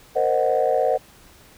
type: chord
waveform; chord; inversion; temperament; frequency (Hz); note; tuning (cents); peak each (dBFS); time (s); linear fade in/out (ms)
sine; C half-diminished seventh; third; equal with one note detuned; 466.2 / 523.3 / 615.8 / 740; Bb4 / C5 / Eb5 / Gb5; 0 / 0 / -18 / 0; -23 / -21 / -22 / -22; 0.15-0.98; 20
effects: tanh soft clip ceiling -9 dBFS + pink hiss -50 dBFS RMS until 1.57 s